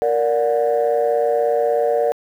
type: chord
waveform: sine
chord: Bb augmented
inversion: none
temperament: just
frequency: 466.2 / 582.7 / 728.4 Hz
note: Bb4 / D5 / F#5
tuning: 0 / -14 / -27 cents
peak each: -17 / -18 / -21 dBFS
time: 0.02-2.12 s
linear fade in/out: 0 ms
effects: tanh soft clip ceiling -9 dBFS + 8-bit